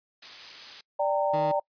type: noise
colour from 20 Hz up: blue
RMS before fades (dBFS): -36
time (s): 0.22-0.81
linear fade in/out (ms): 5
type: chord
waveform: sine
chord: G minor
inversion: second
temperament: equal with one note detuned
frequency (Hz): 587.3 / 784 / 918.4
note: D5 / G5 / Bb5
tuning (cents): 0 / 0 / -26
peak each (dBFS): -25 / -29 / -29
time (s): 0.99-1.6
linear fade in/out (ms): 10
type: tone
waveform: 20% pulse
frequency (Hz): 154.7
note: D#3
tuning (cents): -10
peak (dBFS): -27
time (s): 1.33-1.52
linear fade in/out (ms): 10
effects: noise-tail reverb RT60 0.1 s tail -25 dB re dry + resampled to 11025 Hz